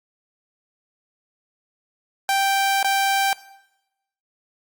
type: tone with dropouts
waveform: sawtooth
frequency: 784 Hz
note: G5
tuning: in tune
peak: -14 dBFS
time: 2.29-3.33 s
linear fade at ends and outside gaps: 1 ms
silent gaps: 2.829-2.845 s
effects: noise-tail reverb RT60 0.9 s tail -18 dB re dry + Opus 48 kbps